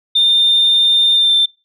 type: tone with pitch glide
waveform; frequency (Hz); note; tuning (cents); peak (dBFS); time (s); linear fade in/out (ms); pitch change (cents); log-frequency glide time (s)
sine; 3611 to 3565; A7 to A7; +44 to +22; -8; 0.15-1.46; 10; -22; 1.14-1.34
effects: noise-tail reverb RT60 0.3 s tail -26 dB re dry + tanh soft clip ceiling -5 dBFS